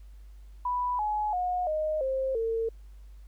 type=tone with pitch steps; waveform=sine; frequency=987.8 / 845.2 / 723.1 / 618.7 / 529.3 / 452.9 Hz; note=B5 / G#5 / F#5 / D#5 / C5 / A#4; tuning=0 / +30 / -40 / -10 / +20 / -50 cents; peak=-26 dBFS; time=0.65-2.69 s; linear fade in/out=5 ms; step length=340 ms; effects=added 50 Hz sine -45 dBFS peak until 3.27 s + pink hiss -68 dBFS RMS until 3.27 s